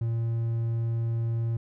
triangle tone, 115.2 Hz, A#2, 20 cents flat, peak -23 dBFS, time 0.01-1.57 s, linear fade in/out 5 ms, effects none

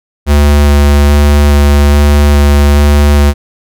square tone with vibrato, 72.4 Hz, D2, 24 cents flat, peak -4 dBFS, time 0.26-3.34 s, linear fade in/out 50 ms, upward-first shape square, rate 1.2 Hz, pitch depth 9 cents each way, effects none

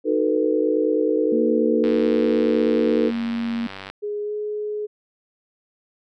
sine chord, B dominant seventh, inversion first, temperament just, 308.7 / 370.4 / 444.5 / 493.9 Hz, D#4 / F#4 / A4 / B4, -14 / +2 / +18 / 0 cents, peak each -22 / -27 / -21 / -23 dBFS, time 0.04-3.12 s, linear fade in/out 50 ms
sine tone, 232.4 Hz, A#3, 5 cents flat, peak -22 dBFS, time 1.32-3.67 s, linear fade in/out 5 ms
click train, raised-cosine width 0.3 ms, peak -18 dBFS, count 200, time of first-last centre 1.84-3.9 s, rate 96.6 Hz
sine tone with pitch glide, 415.3 to 420.6 Hz, G#4 to G#4, 0 to +22 cents, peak -24 dBFS, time 4.02-4.87 s, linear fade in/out 20 ms, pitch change +22 cents, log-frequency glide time 4.23-4.33 s
effects none

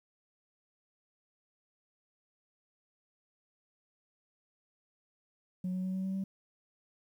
sine tone with pitch steps, 183.1 / 185.01 / 186.95 / 188.9 / 190.88 / 192.87 Hz, F#3 / F#3 / F#3 / F#3 / G3 / G3, -18 / 0 / +18 / +36 / -46 / -28 cents, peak -30 dBFS, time 5.64-6.24 s, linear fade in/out 5 ms, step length 100 ms, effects tanh soft clip ceiling -30 dBFS + 11-bit

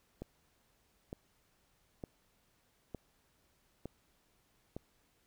click train, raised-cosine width 2 ms, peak -28 dBFS, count 6, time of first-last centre 0.22-4.765 s, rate 1.1 Hz, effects pink hiss -73 dBFS RMS until 5.26 s

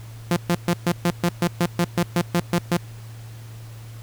sawtooth tone bursts, 173.5 Hz, F3, 11 cents flat, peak -13 dBFS, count 14, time 0.31-2.77 s, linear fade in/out 2 ms, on 55 ms, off 130 ms, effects added 113 Hz sine -36 dBFS peak until 4.02 s + pink hiss -48 dBFS RMS until 4.02 s

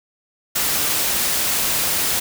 white noise, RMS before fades -20 dBFS, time 0.55-2.2 s, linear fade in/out 10 ms, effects none

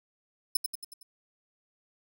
5% pulse tone with echo, 5250 Hz, E8, 8 cents flat, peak -17 dBFS, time 0.55-0.57 s, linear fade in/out 5 ms, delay 92 ms, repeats 5, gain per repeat -5 dB, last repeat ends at 1.03 s, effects none

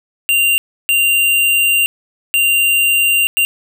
square tone bursts at uneven times, 2779 Hz, F7, 9 cents flat, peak -11 dBFS, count 4, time 0.29-0.58 / 0.89-1.86 / 2.34-3.27 / 3.37-3.45 s, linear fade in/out 0 ms, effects none

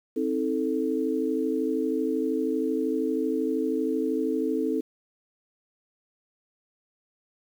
sine chord, A diminished, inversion first, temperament just, 264 / 316.8 / 440 Hz, C4 / Eb4 / A4, +16 / +31 / 0 cents, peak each -28 dBFS, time 0.16-4.81 s, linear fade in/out 10 ms, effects 9-bit

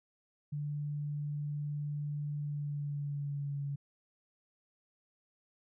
sine tone with pitch glide, 146.83 to 141.42 Hz, D3 to C#3, 0 to +35 cents, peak -34 dBFS, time 0.52-3.76 s, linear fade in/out 10 ms, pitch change -65 cents, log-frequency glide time 2.38-3.64 s, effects none

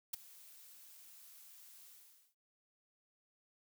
blue noise with ADSR envelope, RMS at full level -36 dBFS, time 0.13-2.35 s, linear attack 9 ms, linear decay 9 ms, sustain -22 dB, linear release 480 ms, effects none

